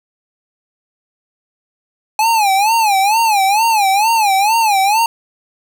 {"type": "tone with vibrato", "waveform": "square", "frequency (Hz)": 841, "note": "G#5", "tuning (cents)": 22, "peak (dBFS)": -11, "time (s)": [2.19, 5.06], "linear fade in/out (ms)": 2, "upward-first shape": "sine", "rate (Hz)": 2.2, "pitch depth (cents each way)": 160, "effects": ["7-bit"]}